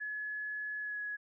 sine tone with pitch glide, 1701 to 1680.5 Hz, G#6 to G#6, +41 to +20 cents, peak -36 dBFS, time 0-1.17 s, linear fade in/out 20 ms, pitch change -21 cents, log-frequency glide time 0.8-0.99 s, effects none

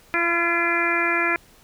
harmonic tone with a mistuned harmonic, 341.4 Hz, F4, 39 cents flat, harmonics 1 / 2 / 3 / 4 / 5 / 6 / 7, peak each -27 / -30 / -30 / -26 / -25 / -26 / -25 dBFS, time 0.14-1.36 s, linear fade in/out 0 ms, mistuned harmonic 3, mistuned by -20 cents, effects pink hiss -53 dBFS RMS until 1.63 s

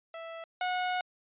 sawtooth tone pair in turn, 659.3 / 729.5 Hz, E5 / F#5, 0 / -25 cents, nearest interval major second, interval 175 cents, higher second, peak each -36 / -25 dBFS, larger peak second, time 0.14-0.44 / 0.61-1.01 s, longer second, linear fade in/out 2 ms, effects resampled to 8000 Hz

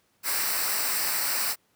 white noise with comb filter, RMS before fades -27 dBFS, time 0.23-1.56 s, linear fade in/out 50 ms, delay 0.3 ms, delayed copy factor -0.7, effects pink hiss -68 dBFS RMS until 1.75 s + high-pass 100 Hz 12 dB/octave

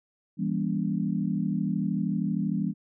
sine chord, E diminished seventh, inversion none, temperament just, 164.81 / 197.78 / 237.3 / 284.8 Hz, E3 / G3 / Bb3 / Db4, 0 / +16 / +31 / +47 cents, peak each -30 / -28 / -32 / -34 dBFS, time 0.37-2.74 s, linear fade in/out 50 ms, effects none

